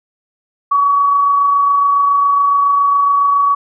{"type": "tone with amplitude modulation", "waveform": "sine", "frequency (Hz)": 1131, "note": "C#6", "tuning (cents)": 34, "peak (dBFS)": -8, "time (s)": [0.71, 3.55], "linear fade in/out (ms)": 10, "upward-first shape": "sine", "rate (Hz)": 27.2, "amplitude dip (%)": 25, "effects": []}